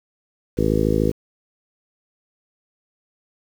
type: harmonic tone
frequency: 53.5 Hz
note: A1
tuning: 48 cents flat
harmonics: 1 / 2 / 3 / 4 / 5 / 6 / 7 / 8 / 9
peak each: -25 / -25 / -25 / -25 / -25 / -25 / -25 / -25 / -25 dBFS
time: 0.57-1.12 s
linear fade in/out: 20 ms
effects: 7-bit